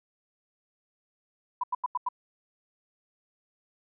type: tone bursts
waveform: sine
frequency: 991 Hz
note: B5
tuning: 6 cents sharp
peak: -25 dBFS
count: 5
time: 1.61-2.088 s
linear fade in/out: 5 ms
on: 26 ms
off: 87 ms
effects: none